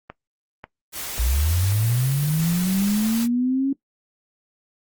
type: click train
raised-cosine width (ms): 0.5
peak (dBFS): -20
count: 4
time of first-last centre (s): 0.1-1.722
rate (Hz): 1.85
type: noise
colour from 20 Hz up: white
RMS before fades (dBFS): -31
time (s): 0.92-3.28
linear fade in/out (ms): 50
type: linear sweep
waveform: sine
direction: up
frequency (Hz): 55 to 277.2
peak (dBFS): -18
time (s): 1.19-3.73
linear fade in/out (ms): 5
effects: noise-tail reverb RT60 0.1 s tail -18 dB re dry + Opus 24 kbps